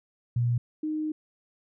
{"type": "tone pair in turn", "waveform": "sine", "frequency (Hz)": [120, 308.6], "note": ["B2", "D#4"], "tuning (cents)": [-49, -14], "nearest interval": "octave + major third", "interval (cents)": 1635, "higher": "second", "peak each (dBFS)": [-22, -27], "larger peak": "first", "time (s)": [[0.36, 0.58], [0.83, 1.12]], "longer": "second", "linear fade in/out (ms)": 5, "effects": []}